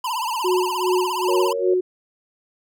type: tone with vibrato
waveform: square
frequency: 950 Hz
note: A#5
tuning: 33 cents sharp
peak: -23 dBFS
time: 0.04-1.53 s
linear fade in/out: 5 ms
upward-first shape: triangle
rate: 17 Hz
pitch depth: 180 cents each way
type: tone with tremolo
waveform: sine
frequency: 366.2 Hz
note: F#4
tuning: 18 cents flat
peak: -16 dBFS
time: 0.44-1.81 s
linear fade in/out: 10 ms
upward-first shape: sine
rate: 2.5 Hz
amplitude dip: 85%
type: chord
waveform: sine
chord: F# major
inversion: none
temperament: equal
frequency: 370 / 466.2 / 554.4 Hz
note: F#4 / A#4 / C#5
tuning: 0 / 0 / 0 cents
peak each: -28 / -24 / -25 dBFS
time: 1.28-1.74 s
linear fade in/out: 5 ms
effects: none